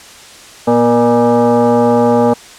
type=tone with frequency modulation; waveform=sine; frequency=116.54 Hz; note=A#2; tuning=in tune; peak=-7 dBFS; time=0.67-2.34 s; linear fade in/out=10 ms; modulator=357 Hz; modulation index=2.1; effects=white hiss -36 dBFS RMS until 2.58 s + low-pass 8000 Hz 12 dB/octave